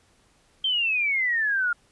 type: exponential sweep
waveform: sine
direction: down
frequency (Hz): 3179 to 1396.9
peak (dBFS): -21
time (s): 0.64-1.73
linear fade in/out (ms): 5
effects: pink hiss -62 dBFS RMS until 1.91 s + resampled to 24000 Hz